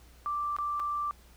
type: tone with dropouts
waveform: sine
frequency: 1174.7 Hz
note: D6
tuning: in tune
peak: -29 dBFS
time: 0.26-1.11 s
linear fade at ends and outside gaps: 0 ms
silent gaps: 0.565-0.586 / 0.796-0.8 s
effects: added 60 Hz sine -54 dBFS peak until 1.36 s + pink hiss -60 dBFS RMS until 1.36 s